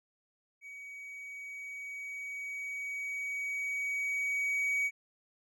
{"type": "tone with level ramp", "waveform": "triangle", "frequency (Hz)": 2261, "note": "C#7", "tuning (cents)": 34, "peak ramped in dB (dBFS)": [-43, -26], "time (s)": [0.61, 4.91], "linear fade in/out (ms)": 50, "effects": []}